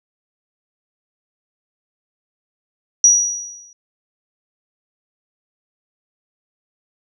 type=tone with exponential decay; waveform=sine; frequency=5800 Hz; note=F#8; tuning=35 cents flat; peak=-5 dBFS; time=3.04-3.73 s; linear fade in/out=2 ms; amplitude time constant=150 ms; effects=none